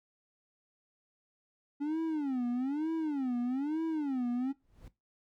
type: tone with vibrato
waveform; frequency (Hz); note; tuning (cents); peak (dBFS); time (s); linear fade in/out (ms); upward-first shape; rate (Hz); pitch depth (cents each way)
triangle; 280.2; C#4; +19; -28; 1.8-4.53; 20; sine; 1.1; 260
type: noise with exponential growth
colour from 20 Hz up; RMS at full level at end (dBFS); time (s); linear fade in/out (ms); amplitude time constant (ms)
brown; -46; 4.53-4.88; 2; 74
effects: noise-tail reverb RT60 0.2 s tail -17 dB re dry